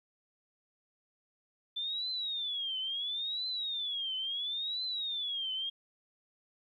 sine tone with vibrato, 3520 Hz, A7, in tune, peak -33 dBFS, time 1.76-5.7 s, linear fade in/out 10 ms, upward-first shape triangle, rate 0.73 Hz, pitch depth 260 cents each way, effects 12-bit

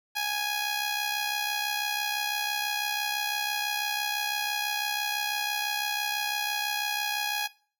10% pulse tone with amplitude modulation, 830.6 Hz, G#5, in tune, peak -17 dBFS, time 0.15-7.48 s, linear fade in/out 20 ms, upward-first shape sine, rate 66 Hz, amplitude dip 50%, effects noise-tail reverb RT60 0.4 s tail -19 dB re dry

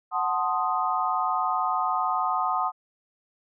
sine chord, F# diminished seventh, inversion none, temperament equal, 740 / 880 / 1046.5 / 1244.5 Hz, F#5 / A5 / C6 / Eb6, 0 / 0 / 0 / 0 cents, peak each -28 / -30 / -29 / -27 dBFS, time 0.11-2.72 s, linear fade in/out 50 ms, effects none

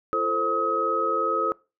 sine tone cluster, 341.7 / 443.3 / 526 / 1271 Hz, F4 / A4 / C5 / D#6, -38 / +13 / +9 / +36 cents, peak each -32 / -28 / -30 / -23 dBFS, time 0.13-1.52 s, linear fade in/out 0 ms, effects noise-tail reverb RT60 0.3 s tail -23 dB re dry

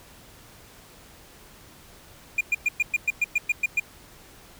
triangle tone bursts, 2420 Hz, D#7, 49 cents flat, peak -17 dBFS, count 11, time 2.38-3.799 s, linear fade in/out 5 ms, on 29 ms, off 110 ms, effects pink hiss -50 dBFS RMS until 4.59 s

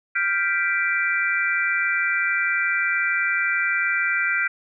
sine chord, G dominant seventh, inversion third, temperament equal, 1396.9 / 1568 / 1975.5 / 2349 Hz, F6 / G6 / B6 / D7, 0 / 0 / 0 / 0 cents, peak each -25 dBFS, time 0.15-4.48 s, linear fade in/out 10 ms, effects none

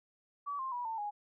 sine tone with pitch steps, 1144 / 1055.1 / 973.2 / 897.6 / 827.8 Hz, D6 / C6 / B5 / A5 / G#5, -46 / +14 / -26 / +34 / -6 cents, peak -35 dBFS, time 0.46-1.11 s, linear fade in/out 20 ms, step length 130 ms, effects none

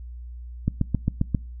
click train, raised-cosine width 5 ms, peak -8 dBFS, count 6, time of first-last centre 0.68-1.348 s, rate 7.49 Hz, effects noise-tail reverb RT60 0.4 s tail -25 dB re dry + added 60 Hz sine -35 dBFS peak until 1.6 s

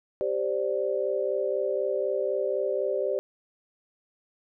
sine chord, G suspended fourth, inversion none, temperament equal, 392 / 523.3 / 587.3 Hz, G4 / C5 / D5, 0 / 0 / 0 cents, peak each -29 dBFS, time 0.21-3.19 s, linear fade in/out 0 ms, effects none

